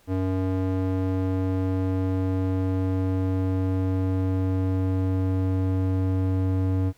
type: tone with band-pass filter sweep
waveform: square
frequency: 93.7 Hz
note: F#2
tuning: 22 cents sharp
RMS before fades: -24 dBFS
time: 0.07-6.93 s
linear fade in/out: 50 ms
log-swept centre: 290 to 190 Hz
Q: 0.86
effects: pink hiss -60 dBFS RMS until 6.97 s